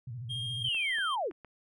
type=tone with vibrato; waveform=sine; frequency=120 Hz; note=B2; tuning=49 cents flat; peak=-37 dBFS; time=0.07-0.69 s; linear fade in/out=5 ms; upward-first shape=square; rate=14 Hz; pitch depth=120 cents each way
type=tone with pitch glide; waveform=triangle; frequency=3223 to 3158 Hz; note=G7 to G7; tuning=+47 to +12 cents; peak=-33 dBFS; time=0.29-1.16 s; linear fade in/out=20 ms; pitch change=-35 cents; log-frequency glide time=0.57-0.78 s
type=linear sweep; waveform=sine; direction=down; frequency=3354 to 259.7 Hz; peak=-29 dBFS; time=0.6-1.32 s; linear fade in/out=50 ms
type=clicks; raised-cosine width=0.5 ms; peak=-34 dBFS; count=4; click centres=0.747 / 0.985 / 1.312 / 1.447 s
effects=none